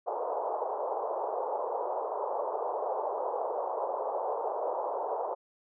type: band-pass noise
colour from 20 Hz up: pink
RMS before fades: -33 dBFS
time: 0.06-5.35 s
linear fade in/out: 20 ms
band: 440 to 1000 Hz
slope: 48 dB/octave
effects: none